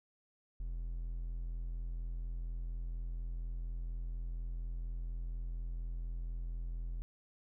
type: tone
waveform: triangle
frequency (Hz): 42.1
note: E1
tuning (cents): +37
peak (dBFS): -35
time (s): 0.6-7.02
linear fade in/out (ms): 0
effects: none